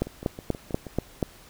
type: two click trains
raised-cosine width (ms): 2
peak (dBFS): -23 / -10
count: 6 / 6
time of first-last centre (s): 0.07-0.867 / 0.02-1.228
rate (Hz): 6.27 / 4.14
effects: pink hiss -51 dBFS RMS until 1.49 s